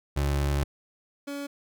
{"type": "tone pair in turn", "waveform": "30% pulse", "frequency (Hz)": [70.8, 283.2], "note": ["C#2", "C#4"], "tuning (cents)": [37, 37], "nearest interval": "2 octaves", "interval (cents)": 2400, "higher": "second", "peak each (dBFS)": [-21, -30], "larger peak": "first", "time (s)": [[0.16, 0.64], [1.27, 1.47]], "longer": "first", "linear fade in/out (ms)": 10, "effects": []}